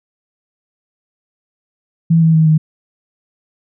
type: tone with pitch steps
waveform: sine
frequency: 164.81 / 161.89 / 159.01 / 156.19 Hz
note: E3 / E3 / D#3 / D#3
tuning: 0 / -31 / +38 / +7 cents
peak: -7 dBFS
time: 2.1-2.58 s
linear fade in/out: 10 ms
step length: 120 ms
effects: none